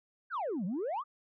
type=exponential two-way sweep; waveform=sine; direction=down then up; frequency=1662 to 168.3 to 1280 Hz; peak=-30 dBFS; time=0.3-1.04 s; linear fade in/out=50 ms; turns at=0.65 s; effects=tanh soft clip ceiling -30 dBFS